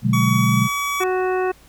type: chord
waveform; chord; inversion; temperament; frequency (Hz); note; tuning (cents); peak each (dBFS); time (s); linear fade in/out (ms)
sine; G# half-diminished seventh; first; equal with one note detuned; 123.47 / 146.83 / 185 / 211.6; B2 / D3 / F#3 / G#3; 0 / 0 / 0 / +33; -18 / -23 / -21 / -20; 0.02-0.69; 50
type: tone with pitch glide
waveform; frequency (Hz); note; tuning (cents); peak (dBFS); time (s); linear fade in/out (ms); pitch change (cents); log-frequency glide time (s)
25% pulse; 1129 to 1137.5; C#6 to C#6; +31 to +44; -17; 0.13-1.04; 5; +13; 0.35-0.55
type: harmonic tone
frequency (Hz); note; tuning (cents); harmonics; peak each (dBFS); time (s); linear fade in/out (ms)
370.4; F#4; +2; 1 / 2 / 3 / 4 / 5 / 7; -19 / -25 / -29 / -31 / -33 / -36; 1-1.52; 10
effects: added 55 Hz sine -51 dBFS peak until 1.68 s + pink hiss -51 dBFS RMS until 1.68 s